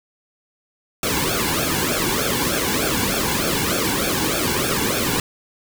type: noise with flanger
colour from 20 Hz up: pink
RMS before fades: -21 dBFS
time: 1.03-5.2 s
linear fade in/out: 2 ms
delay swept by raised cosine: 1 to 1.62 ms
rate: 3.3 Hz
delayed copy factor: -0.85
effects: none